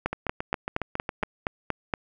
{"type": "two click trains", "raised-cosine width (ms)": 0.5, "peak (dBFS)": [-14, -10], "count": [9, 9], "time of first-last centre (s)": [[0.13, 1.229], [0.06, 1.938]], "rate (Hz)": [7.28, 4.26], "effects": []}